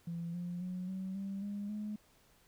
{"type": "tone with pitch steps", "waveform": "sine", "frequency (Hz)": [169.4, 175.68, 182.19, 188.94, 195.94, 203.2, 210.7], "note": ["E3", "F3", "F#3", "F#3", "G3", "G#3", "G#3"], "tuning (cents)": [48, 11, -26, 37, -1, -38, 25], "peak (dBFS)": -36, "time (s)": [0.07, 1.96], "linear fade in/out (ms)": 5, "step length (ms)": 270, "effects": ["tanh soft clip ceiling -33 dBFS", "pink hiss -67 dBFS RMS until 2.47 s"]}